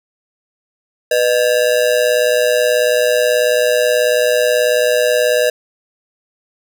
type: ring-modulated tone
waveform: square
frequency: 554.4 Hz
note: C#5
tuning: in tune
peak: -9 dBFS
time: 1.11-5.5 s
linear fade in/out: 5 ms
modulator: 59.2 Hz
effects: none